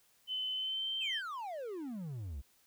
sine tone with pitch glide, 3039 to 3121 Hz, F#7 to G7, +46 to -8 cents, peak -34 dBFS, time 0.27-1.22 s, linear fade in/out 50 ms, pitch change +46 cents, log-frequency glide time 0.54-0.89 s
triangle exponential sweep, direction down, 2769 to 61.74 Hz, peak -37 dBFS, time 1-2.42 s, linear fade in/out 20 ms
effects white hiss -69 dBFS RMS until 2.66 s

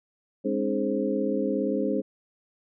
sine tone cluster, 205.1 / 266 / 303.4 / 421.1 / 528 Hz, G#3 / C4 / D#4 / G#4 / C5, -21 / +29 / -44 / +24 / +16 cents, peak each -30 dBFS, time 0.44-2.02 s, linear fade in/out 20 ms, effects none

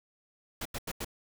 pink noise bursts, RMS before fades -36 dBFS, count 4, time 0.61-1.047 s, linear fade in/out 5 ms, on 44 ms, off 87 ms, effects none

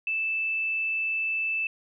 sine tone, 2637 Hz, E7, in tune, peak -25 dBFS, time 0.07-1.67 s, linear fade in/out 2 ms, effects none

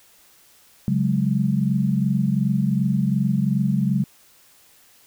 sine chord, C# suspended fourth, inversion none, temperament equal, 138.59 / 185 / 207.7 Hz, C#3 / F#3 / G#3, 0 / 0 / 0 cents, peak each -22 dBFS, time 0.88-4.04 s, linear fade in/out 0 ms, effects white hiss -54 dBFS RMS until 5.06 s

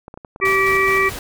clicks, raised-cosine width 1 ms, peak -21 dBFS, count 8, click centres 0.081 / 0.141 / 0.175 / 0.248 / 0.361 / 0.401 / 0.438 / 0.523 s
harmonic tone, 386.9 Hz, G4, 23 cents flat, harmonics 1 / 3 / 5 / 6, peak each -19 / -19 / -19 / -19 dBFS, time 0.41-1.1 s, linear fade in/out 20 ms
pink noise with tremolo, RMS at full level -30 dBFS, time 0.45-1.19 s, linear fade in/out 2 ms, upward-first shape square, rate 4.7 Hz, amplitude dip 35%
effects none

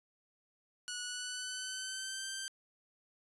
10% pulse tone with pitch glide, 1467 to 1563.2 Hz, F#6 to G6, -15 to -5 cents, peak -30 dBFS, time 0.88-2.48 s, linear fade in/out 0 ms, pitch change +110 cents, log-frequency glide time 1.02-2.28 s, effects resampled to 24000 Hz

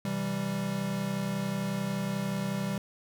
square chord, C major, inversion none, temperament equal, 130.81 / 164.81 / 196 Hz, C3 / E3 / G3, 0 / 0 / 0 cents, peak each -38 / -37 / -32 dBFS, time 0.05-2.78 s, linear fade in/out 2 ms, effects none

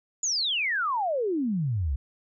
sine exponential sweep, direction down, 7040 to 61.74 Hz, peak -24 dBFS, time 0.23-1.96 s, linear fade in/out 5 ms, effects none

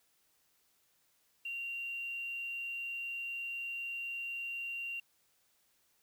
sine tone with quantisation, 2764 Hz, F7, 19 cents flat, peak -37 dBFS, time 1.45-5 s, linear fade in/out 5 ms, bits 10, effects white hiss -73 dBFS RMS until 6.02 s

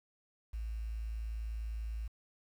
sine tone with quantisation, 55.2 Hz, A1, 6 cents sharp, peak -36 dBFS, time 0.53-2.08 s, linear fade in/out 10 ms, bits 10, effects none

